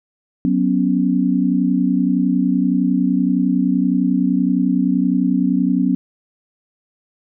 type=chord; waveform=sine; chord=F# suspended fourth; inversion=none; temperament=just; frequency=185 / 246.7 / 277.5 Hz; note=F#3 / B3 / C#4; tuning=0 / -2 / +2 cents; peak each=-18 dBFS; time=0.45-5.95 s; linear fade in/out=0 ms; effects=none